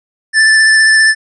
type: tone with vibrato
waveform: square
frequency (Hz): 1760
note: A6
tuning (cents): 0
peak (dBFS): -6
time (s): 0.33-1.15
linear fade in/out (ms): 50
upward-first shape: triangle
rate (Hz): 15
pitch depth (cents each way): 18
effects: resampled to 24000 Hz